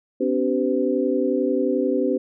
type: tone cluster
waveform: sine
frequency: 256.3 / 287.6 / 385.1 / 507 Hz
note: C4 / D4 / G4 / B4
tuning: -36 / -36 / -31 / +45 cents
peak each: -24 dBFS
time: 0.2-2.18 s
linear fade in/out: 10 ms
effects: none